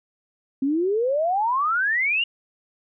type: exponential sweep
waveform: sine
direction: up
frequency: 261.6 to 2889 Hz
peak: -19 dBFS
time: 0.62-2.24 s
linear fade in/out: 5 ms
effects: none